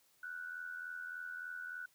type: tone with amplitude modulation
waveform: sine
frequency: 1480 Hz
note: F#6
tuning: in tune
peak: -39 dBFS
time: 0.23-1.86 s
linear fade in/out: 5 ms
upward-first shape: sine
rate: 83.4 Hz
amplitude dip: 65%
effects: white hiss -71 dBFS RMS until 1.94 s